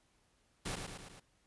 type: noise with echo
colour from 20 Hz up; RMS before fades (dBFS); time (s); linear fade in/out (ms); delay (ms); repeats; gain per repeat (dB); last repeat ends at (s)
pink; -39; 0.65-0.76; 10; 110; 4; -4; 1.2
effects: pink hiss -73 dBFS RMS until 1.46 s + resampled to 24000 Hz